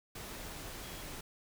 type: tone in noise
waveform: sine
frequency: 3300 Hz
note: G#7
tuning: 12 cents flat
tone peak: -56 dBFS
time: 0.83-1.03 s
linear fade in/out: 5 ms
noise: pink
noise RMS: -45 dBFS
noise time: 0.15-1.21 s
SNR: -14 dB
effects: none